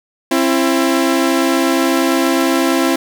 sawtooth tone pair together, 267.1 / 335.6 Hz, C4 / E4, +36 / +31 cents, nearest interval major third, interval 395 cents, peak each -11 dBFS, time 0.31-2.96 s, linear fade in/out 5 ms, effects 7-bit

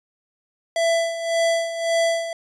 square tone with tremolo, 666 Hz, E5, 18 cents sharp, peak -17 dBFS, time 0.76-2.33 s, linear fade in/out 2 ms, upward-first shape sine, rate 1.8 Hz, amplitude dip 70%, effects resampled to 22050 Hz

